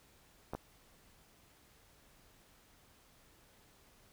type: clicks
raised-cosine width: 1 ms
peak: -25 dBFS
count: 2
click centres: 0.535 / 0.55 s
effects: pink hiss -65 dBFS RMS until 4.12 s